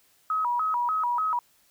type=tone with vibrato; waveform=sine; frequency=1108.7 Hz; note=C#6; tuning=in tune; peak=-23 dBFS; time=0.3-1.39 s; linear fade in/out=2 ms; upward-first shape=square; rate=3.4 Hz; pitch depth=240 cents each way; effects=white hiss -63 dBFS RMS until 1.7 s